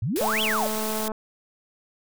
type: exponential two-way sweep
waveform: sine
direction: up then down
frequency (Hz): 94 to 3502 to 557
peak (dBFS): -23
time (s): 0.02-0.67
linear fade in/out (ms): 5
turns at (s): 0.42
type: noise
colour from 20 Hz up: white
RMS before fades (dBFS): -32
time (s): 0.16-1.08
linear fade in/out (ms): 0
type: click train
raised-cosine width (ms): 1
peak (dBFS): -18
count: 198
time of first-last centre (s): 0.21-1.118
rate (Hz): 217
effects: none